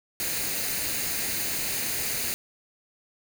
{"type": "noise with comb filter", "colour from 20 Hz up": "white", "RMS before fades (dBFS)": -29, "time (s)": [0.2, 2.34], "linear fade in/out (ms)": 0, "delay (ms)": 0.45, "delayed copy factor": 0.5, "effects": []}